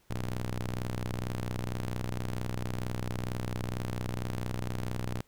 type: ring-modulated tone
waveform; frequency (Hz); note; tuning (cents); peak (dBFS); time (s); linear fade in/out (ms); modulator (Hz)
sawtooth; 62; B1; +7; -25; 0.1-5.21; 5; 49.8
effects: pink hiss -67 dBFS RMS until 5.27 s